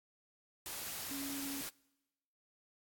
sine tone in noise, 277.2 Hz, C#4, in tune, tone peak -41 dBFS, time 1.11-1.61 s, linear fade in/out 0 ms, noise white, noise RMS -43 dBFS, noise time 0.66-1.69 s, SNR -1 dB, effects noise-tail reverb RT60 1.0 s tail -25 dB re dry + AAC 64 kbps

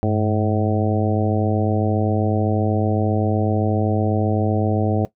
harmonic tone with a mistuned harmonic, 107.8 Hz, A2, 35 cents flat, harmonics 1 / 2 / 3 / 4 / 5 / 6 / 7, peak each -20 / -23 / -25 / -26 / -27 / -28 / -28 dBFS, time 0.03-5.05 s, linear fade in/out 0 ms, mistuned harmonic 1, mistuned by -100 cents, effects noise-tail reverb RT60 0.1 s tail -17 dB re dry

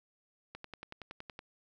click train, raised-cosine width 0.3 ms, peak -28 dBFS, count 10, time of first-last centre 0.55-1.391 s, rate 10.7 Hz, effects none

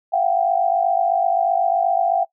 sine tone cluster, 681 / 736 / 784 Hz, F5 / F#5 / G5, -44 / -9 / 0 cents, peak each -20 dBFS, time 0.12-2.25 s, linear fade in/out 20 ms, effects noise-tail reverb RT60 0.1 s tail -20 dB re dry

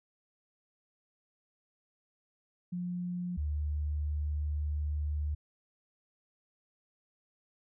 sine tone pair in turn, 177.7 / 74.51 Hz, F3 / D2, +30 / +26 cents, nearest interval octave + minor third, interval 1504 cents, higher first, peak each -33 / -30 dBFS, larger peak second, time 2.72-3.37 / 3.37-5.35 s, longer second, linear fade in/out 10 ms, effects none

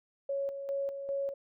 sine tone with tremolo, 554.4 Hz, C#5, in tune, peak -30 dBFS, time 0.29-1.34 s, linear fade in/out 5 ms, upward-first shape square, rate 2.5 Hz, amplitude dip 55%, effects none

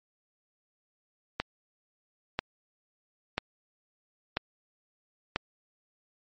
click train, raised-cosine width 0.3 ms, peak -11 dBFS, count 5, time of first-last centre 1.4-5.36 s, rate 1.01 Hz, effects MP3 32 kbps

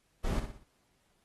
brown noise with echo, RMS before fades -30 dBFS, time 0.24-0.4 s, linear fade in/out 10 ms, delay 60 ms, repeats 4, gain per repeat -7 dB, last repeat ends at 0.64 s, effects pink hiss -73 dBFS RMS until 1.24 s + AAC 32 kbps

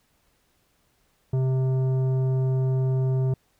triangle tone with tanh clipping, 130.81 Hz, C3, in tune, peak -22 dBFS, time 1.33-3.34 s, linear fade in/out 5 ms, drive 15 dB, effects pink hiss -67 dBFS RMS until 3.59 s

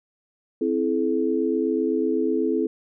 sine chord, A minor, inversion first, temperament equal with one note detuned, 261.6 / 329.6 / 428.7 Hz, C4 / E4 / A4, 0 / 0 / -45 cents, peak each -25 / -24 / -24 dBFS, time 0.61-2.67 s, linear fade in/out 5 ms, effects none

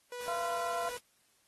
sawtooth tone, 490 Hz, B4, 14 cents flat, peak -36 dBFS, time 0.12-0.97 s, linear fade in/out 2 ms
white noise, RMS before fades -47 dBFS, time 0.2-0.99 s, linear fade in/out 10 ms
harmonic tone, 342.5 Hz, F4, 34 cents flat, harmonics 2 / 3 / 4, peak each -35 / -39 / -41 dBFS, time 0.28-0.89 s, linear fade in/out 0 ms
effects white hiss -70 dBFS RMS until 1.47 s + AAC 32 kbps

